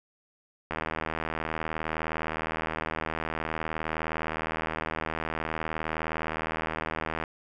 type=click train; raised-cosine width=0.5 ms; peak=-15 dBFS; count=520; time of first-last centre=0.71-7.238 s; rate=79.5 Hz; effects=none